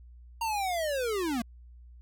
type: linear sweep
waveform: square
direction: down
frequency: 932.3 to 220 Hz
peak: -29 dBFS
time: 0.41-1.42 s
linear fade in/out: 5 ms
effects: added 60 Hz sine -48 dBFS peak until 2.01 s